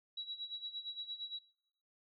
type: tone with tremolo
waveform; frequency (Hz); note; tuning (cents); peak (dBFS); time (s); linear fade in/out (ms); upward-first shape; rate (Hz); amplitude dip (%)
sine; 3894; B7; -25; -38; 0.17-1.39; 5; sine; 8.7; 75
effects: noise-tail reverb RT60 0.8 s tail -22 dB re dry